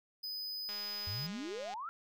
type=tone; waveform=square; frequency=5000 Hz; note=D#8; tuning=8 cents sharp; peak=-39 dBFS; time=0.23-1.27 s; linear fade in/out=10 ms
type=click train; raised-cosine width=0.2 ms; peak=-31 dBFS; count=217; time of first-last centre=0.69-1.739 s; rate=206 Hz
type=exponential sweep; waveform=sine; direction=up; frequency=85.5 to 1396.9 Hz; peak=-39 dBFS; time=1.07-1.89 s; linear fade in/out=0 ms
effects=none